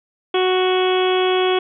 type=harmonic tone; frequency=370 Hz; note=F#4; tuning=in tune; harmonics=1 / 2 / 3 / 4 / 5 / 6 / 7 / 8 / 9; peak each=-16 / -23 / -26 / -30 / -35 / -31 / -30 / -31 / -26 dBFS; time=0.34-1.59 s; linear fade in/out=5 ms; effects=none